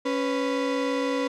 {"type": "tone pair together", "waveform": "35% pulse", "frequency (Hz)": [276.9, 496.1], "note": ["C#4", "B4"], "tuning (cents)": [-2, 8], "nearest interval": "minor seventh", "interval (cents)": 1010, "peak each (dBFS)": -25, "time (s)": [0.05, 1.28], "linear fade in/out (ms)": 10, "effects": ["low-pass 5000 Hz 12 dB/octave"]}